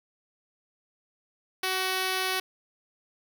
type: tone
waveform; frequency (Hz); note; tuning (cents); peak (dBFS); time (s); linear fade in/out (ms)
5% pulse; 375.2; F#4; +24; -15; 1.63-2.4; 5
effects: none